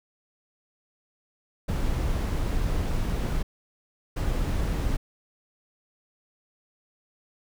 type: noise bursts at uneven times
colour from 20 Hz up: brown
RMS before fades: -26 dBFS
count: 2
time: 1.68-3.43 / 4.16-4.97 s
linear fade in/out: 10 ms
effects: none